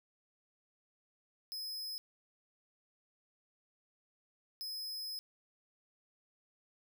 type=tone bursts at uneven times; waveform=45% pulse; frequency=5100 Hz; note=D#8; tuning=42 cents sharp; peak=-40 dBFS; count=2; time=1.52-1.98 / 4.61-5.19 s; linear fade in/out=0 ms; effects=none